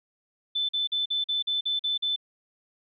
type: tone bursts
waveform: sine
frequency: 3520 Hz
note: A7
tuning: in tune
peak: -24 dBFS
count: 9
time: 0.55-2.162 s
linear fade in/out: 10 ms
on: 140 ms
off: 44 ms
effects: none